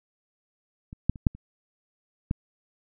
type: clicks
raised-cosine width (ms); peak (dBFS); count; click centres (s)
5; -27 / -8 / -28 / -6 / -30 / -13; 6; 0.929 / 1.096 / 1.158 / 1.268 / 1.35 / 2.311
effects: none